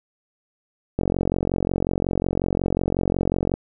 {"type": "click train", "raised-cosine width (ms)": 2, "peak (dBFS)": -8, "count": 117, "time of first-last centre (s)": [0.99, 3.539], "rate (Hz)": 45.5, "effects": []}